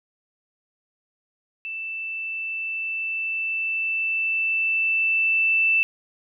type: tone with level ramp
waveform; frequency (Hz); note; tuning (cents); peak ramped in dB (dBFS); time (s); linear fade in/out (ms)
sine; 2654; E7; +11; -29 to -16; 1.65-5.83; 0
effects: none